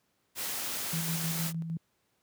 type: noise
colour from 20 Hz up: white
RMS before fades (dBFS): -35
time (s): 0.35-1.53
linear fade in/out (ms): 50
type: tone with tremolo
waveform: sine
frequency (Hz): 164.3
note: E3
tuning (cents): -5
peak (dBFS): -30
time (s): 0.93-1.77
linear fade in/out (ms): 2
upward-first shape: square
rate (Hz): 6.5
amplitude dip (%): 40
effects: pink hiss -74 dBFS RMS until 2.22 s + high-pass 100 Hz 12 dB/octave